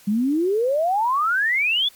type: exponential sweep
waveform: sine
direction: up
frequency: 196.8 to 3536 Hz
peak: -17 dBFS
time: 0.07-1.89 s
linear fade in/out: 10 ms
effects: white hiss -50 dBFS RMS until 1.95 s + MP3 96 kbps